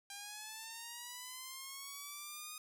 5% pulse linear sweep, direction up, 796 to 1241 Hz, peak -34 dBFS, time 0.1-2.58 s, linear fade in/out 2 ms, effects none

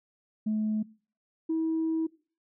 sine tone pair in turn, 215.3 / 322.6 Hz, A3 / E4, -37 / -37 cents, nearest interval perfect fifth, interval 700 cents, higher second, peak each -24 dBFS, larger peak neither, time 0.46-0.83 / 1.49-2.07 s, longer second, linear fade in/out 10 ms, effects noise-tail reverb RT60 0.4 s tail -22 dB re dry + tanh soft clip ceiling -22 dBFS

